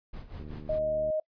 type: noise with tremolo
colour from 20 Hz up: brown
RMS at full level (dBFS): -39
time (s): 0.13-0.79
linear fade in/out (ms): 5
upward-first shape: sine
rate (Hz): 5.3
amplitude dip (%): 75
type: click train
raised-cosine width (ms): 3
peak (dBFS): -32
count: 54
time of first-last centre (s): 0.4-1.102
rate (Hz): 75.5
type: tone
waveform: sine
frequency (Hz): 622.3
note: D#5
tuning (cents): 0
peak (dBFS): -26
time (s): 0.69-1.2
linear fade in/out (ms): 5
effects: noise-tail reverb RT60 0.1 s tail -25 dB re dry + resampled to 11025 Hz